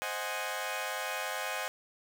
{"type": "chord", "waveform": "15% pulse", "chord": "Ab dominant seventh", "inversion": "first", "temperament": "equal", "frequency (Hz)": [523.3, 622.3, 740, 830.6], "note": ["C5", "Eb5", "Gb5", "Ab5"], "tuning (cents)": [0, 0, 0, 0], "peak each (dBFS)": -33, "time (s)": [0.02, 1.68], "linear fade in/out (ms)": 0, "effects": []}